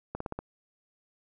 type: slowing click train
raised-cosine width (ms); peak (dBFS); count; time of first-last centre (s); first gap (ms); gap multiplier
1; -20; 5; 0.15-0.39; 54; 1.07
effects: none